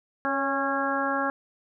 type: harmonic tone with a mistuned harmonic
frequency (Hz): 274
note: C#4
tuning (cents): -20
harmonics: 1 / 2 / 3 / 4 / 5 / 6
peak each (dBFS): -31 / -31 / -31 / -31 / -31 / -31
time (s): 0.25-1.3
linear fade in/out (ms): 0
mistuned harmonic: 2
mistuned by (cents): +23
effects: none